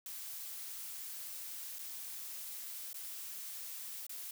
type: noise with dropouts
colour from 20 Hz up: blue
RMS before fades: -45 dBFS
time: 0.06-4.31 s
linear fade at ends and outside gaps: 2 ms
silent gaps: 1.786-1.791 / 2.931-2.943 / 4.067-4.094 s
effects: none